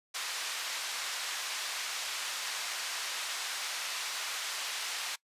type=band-pass noise; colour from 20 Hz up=white; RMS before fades=-37 dBFS; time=0.14-5.16 s; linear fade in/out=10 ms; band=930 to 5600 Hz; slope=12 dB/octave; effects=noise-tail reverb RT60 0.1 s tail -22 dB re dry + resampled to 32000 Hz